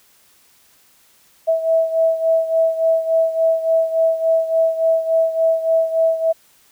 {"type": "beating tone pair", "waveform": "sine", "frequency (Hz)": [651, 654.5], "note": ["E5", "E5"], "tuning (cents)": [-22, -13], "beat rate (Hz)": 3.5, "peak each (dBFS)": [-15, -20], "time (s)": [1.47, 6.33], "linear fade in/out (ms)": 20, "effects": ["white hiss -54 dBFS RMS until 6.71 s"]}